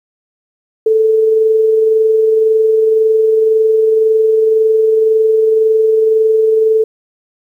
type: tone with amplitude modulation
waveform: sine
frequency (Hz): 440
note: A4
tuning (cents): 0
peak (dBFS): -6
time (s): 0.86-6.84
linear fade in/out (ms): 5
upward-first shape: sine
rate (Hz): 21.9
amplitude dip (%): 30
effects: 8-bit